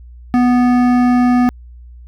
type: tone with hard clipping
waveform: triangle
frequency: 246.6 Hz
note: B3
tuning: 2 cents flat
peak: -11 dBFS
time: 0.34-1.49 s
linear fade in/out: 0 ms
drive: 17 dB
effects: added 60 Hz sine -34 dBFS peak until 2.07 s